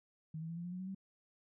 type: tone with pitch steps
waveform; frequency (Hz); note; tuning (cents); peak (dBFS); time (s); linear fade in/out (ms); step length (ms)
sine; 158 / 162.54 / 167.2 / 172 / 176.94 / 182.02 / 187.24 / 192.62; D#3 / E3 / E3 / F3 / F3 / F#3 / F#3 / G3; +27 / -24 / +25 / -26 / +23 / -28 / +21 / -30; -40; 0.34-0.948; 5; 76
effects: none